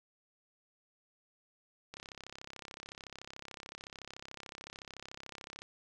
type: click train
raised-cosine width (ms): 0.2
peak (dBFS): -28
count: 125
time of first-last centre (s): 1.94-5.62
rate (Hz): 33.7
effects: none